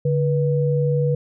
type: tone pair together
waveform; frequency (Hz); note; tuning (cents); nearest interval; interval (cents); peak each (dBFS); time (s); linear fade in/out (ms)
sine; 144.6 / 486.4; D3 / B4; -27 / -26; octave + major sixth; 2101; -18 / -21; 0.05-1.15; 5
effects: none